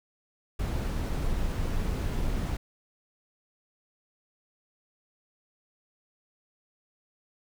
brown noise, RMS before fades -29 dBFS, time 0.59-2.57 s, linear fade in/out 5 ms, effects none

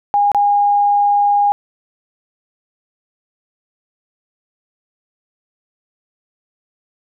sine tone with dropouts, 816 Hz, G#5, 31 cents flat, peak -10 dBFS, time 0.14-1.52 s, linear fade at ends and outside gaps 0 ms, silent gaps 0.317-0.347 s, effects none

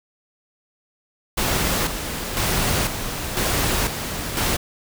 pink noise with tremolo, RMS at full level -21 dBFS, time 1.37-4.57 s, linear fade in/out 10 ms, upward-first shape square, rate 1 Hz, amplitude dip 55%, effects none

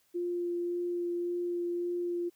sine tone with vibrato, 349.2 Hz, F4, in tune, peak -30 dBFS, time 0.14-2.3 s, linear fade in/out 20 ms, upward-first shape sine, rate 1.8 Hz, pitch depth 9 cents each way, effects white hiss -70 dBFS RMS until 2.35 s

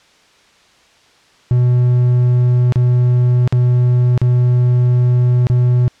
triangle tone with dropouts, 123.47 Hz, B2, in tune, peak -7 dBFS, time 1.51-5.88 s, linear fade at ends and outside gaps 0 ms, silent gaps 2.723-2.758 / 3.476-3.525 / 4.177-4.216 / 5.469-5.499 s, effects white hiss -50 dBFS RMS until 6 s + low-pass 5000 Hz 12 dB/octave

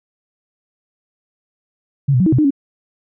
sine tone with pitch steps, 139.4 / 124.5 / 185.6 / 318.8 / 126.7 / 304.4 / 277.2 Hz, C#3 / B2 / F#3 / D#4 / B2 / D#4 / C#4, +10 / +14 / +6 / +42 / +45 / -38 / 0 cents, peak -10 dBFS, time 2.08-2.507 s, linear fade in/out 10 ms, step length 61 ms, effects none

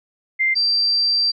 sine tone pair in turn, 2093 / 4699 Hz, C7 / D8, 0 / 0 cents, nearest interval octave + major second, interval 1400 cents, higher second, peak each -15 dBFS, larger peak neither, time 0.39-0.55 / 0.55-1.32 s, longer second, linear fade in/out 20 ms, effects none

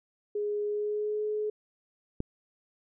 sine tone with pitch glide, 415.3 to 424.5 Hz, G#4 to G#4, 0 to +38 cents, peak -28 dBFS, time 0.35-1.5 s, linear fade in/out 5 ms, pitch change +38 cents, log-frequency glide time 0.65-1.24 s
click, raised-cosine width 3 ms, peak -18 dBFS, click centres 2.204 s
effects none

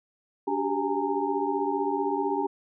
sine tone cluster, 289.5 / 384.2 / 399.8 / 827 / 917 Hz, D4 / G4 / G4 / G#5 / A#5, -25 / -35 / +34 / -8 / -29 cents, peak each -31 dBFS, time 0.47-2.47 s, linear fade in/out 10 ms, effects none

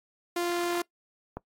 sawtooth tone, 347.9 Hz, F4, 7 cents flat, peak -23 dBFS, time 0.36-0.82 s, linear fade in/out 5 ms
click, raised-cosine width 1 ms, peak -21 dBFS, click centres 1.37 s
effects noise-tail reverb RT60 0.1 s tail -21 dB re dry + AAC 48 kbps

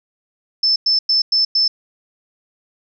sine tone bursts, 5274 Hz, E8, in tune, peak -12 dBFS, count 5, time 0.63-1.68 s, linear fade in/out 5 ms, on 130 ms, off 100 ms, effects none

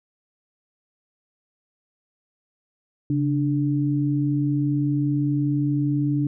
sine tone pair together, 138.61 / 293.7 Hz, C#3 / D4, 0 / 0 cents, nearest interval octave + minor second, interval 1300 cents, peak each -22 dBFS, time 3.1-6.27 s, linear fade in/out 2 ms, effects none

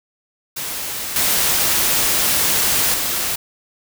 white noise with level steps, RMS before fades -26 / -17 / -21 dBFS, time 0.56-3.36 s, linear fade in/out 10 ms, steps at 1.16 / 2.94 s, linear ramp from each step 2 ms, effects none

